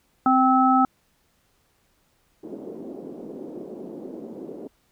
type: harmonic tone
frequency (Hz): 260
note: C4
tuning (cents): -11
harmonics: 1 / 3 / 5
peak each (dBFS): -19 / -19 / -20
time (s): 0.26-0.85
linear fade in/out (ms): 2
type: band-pass noise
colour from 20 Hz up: white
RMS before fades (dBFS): -37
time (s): 2.43-4.68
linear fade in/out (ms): 10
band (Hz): 220 to 440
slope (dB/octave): 24
effects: pink hiss -66 dBFS RMS until 4.91 s